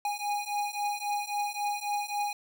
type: beating tone pair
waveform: square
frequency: 821 / 824.7 Hz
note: G#5 / G#5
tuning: -20 / -12 cents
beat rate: 3.7 Hz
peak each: -34 / -33 dBFS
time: 0.05-2.33 s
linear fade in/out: 2 ms
effects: none